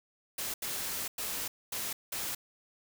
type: noise bursts at uneven times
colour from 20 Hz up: white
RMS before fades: -36 dBFS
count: 5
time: 0.38-0.54 / 0.62-1.08 / 1.18-1.48 / 1.72-1.93 / 2.12-2.35 s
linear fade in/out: 5 ms
effects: none